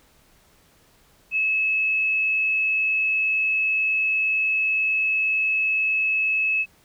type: tone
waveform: sine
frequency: 2591 Hz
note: E7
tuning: 30 cents flat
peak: -19 dBFS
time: 1.31-6.66 s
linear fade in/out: 50 ms
effects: pink hiss -58 dBFS RMS until 6.84 s